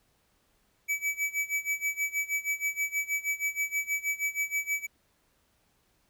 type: tone with tremolo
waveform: square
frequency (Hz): 2292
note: D7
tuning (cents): -43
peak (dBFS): -26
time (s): 0.88-4.87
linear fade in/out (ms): 20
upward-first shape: sine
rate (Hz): 6.3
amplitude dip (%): 90
effects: pink hiss -70 dBFS RMS until 6.09 s